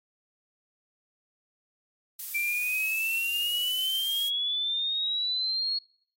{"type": "noise", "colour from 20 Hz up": "violet", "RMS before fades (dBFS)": -35, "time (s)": [2.19, 4.29], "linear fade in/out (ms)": 5}
{"type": "exponential sweep", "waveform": "sine", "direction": "up", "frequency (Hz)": [2338, 4340], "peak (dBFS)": -26, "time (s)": [2.34, 5.79], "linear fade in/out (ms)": 10}
{"effects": ["noise-tail reverb RT60 0.6 s tail -26 dB re dry", "AAC 48 kbps"]}